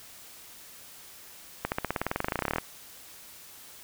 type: accelerating click train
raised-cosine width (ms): 0.5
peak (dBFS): -12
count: 23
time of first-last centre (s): 1.65-2.584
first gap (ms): 69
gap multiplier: 0.95
effects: white hiss -49 dBFS RMS until 3.83 s